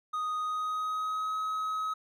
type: tone with pitch glide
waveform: triangle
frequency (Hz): 1244 to 1274.5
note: D#6 to D#6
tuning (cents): -1 to +41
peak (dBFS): -28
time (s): 0.13-1.94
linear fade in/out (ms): 10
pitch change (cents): +42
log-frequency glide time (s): 0.38-1.35
effects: none